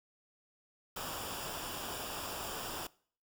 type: noise with comb filter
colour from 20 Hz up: pink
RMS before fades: -41 dBFS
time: 0.96-2.87 s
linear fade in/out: 5 ms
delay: 0.48 ms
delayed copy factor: -0.65
effects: noise-tail reverb RT60 0.5 s tail -22 dB re dry